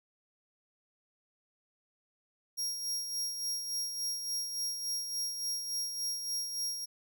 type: tone with tremolo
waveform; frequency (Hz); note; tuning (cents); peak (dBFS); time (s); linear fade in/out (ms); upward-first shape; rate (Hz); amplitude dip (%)
sawtooth; 5600; F8; +4; -29; 2.57-6.86; 20; sine; 3.5; 50
effects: none